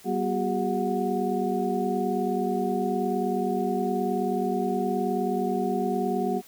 sine tone cluster, 191.2 / 240.5 / 366.8 / 405.8 / 731 Hz, G3 / B3 / F#4 / G#4 / F#5, -43 / -46 / -15 / -40 / -21 cents, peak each -30 dBFS, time 0.04-6.42 s, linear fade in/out 50 ms, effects white hiss -52 dBFS RMS until 6.47 s

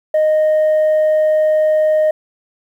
sine tone, 619 Hz, D#5, 9 cents flat, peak -8 dBFS, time 0.14-2.11 s, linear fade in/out 5 ms, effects tanh soft clip ceiling -9 dBFS + 8-bit

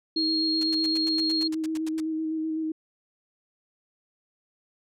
sine tone, 4260 Hz, C8, 30 cents sharp, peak -24 dBFS, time 0.16-1.48 s, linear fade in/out 10 ms
sine tone with vibrato, 316.8 Hz, D#4, 31 cents sharp, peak -26 dBFS, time 0.16-2.72 s, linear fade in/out 5 ms, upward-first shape square, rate 7.9 Hz, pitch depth 15 cents each way
white noise bursts, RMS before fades -38 dBFS, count 13, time 0.61-2.002 s, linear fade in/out 2 ms, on 24 ms, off 90 ms
effects low-pass 8000 Hz 12 dB/octave

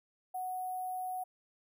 sine tone with sample-and-hold, 740 Hz, F#5, in tune, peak -35 dBFS, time 0.34-1.24 s, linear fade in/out 10 ms, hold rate 11025 Hz, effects none

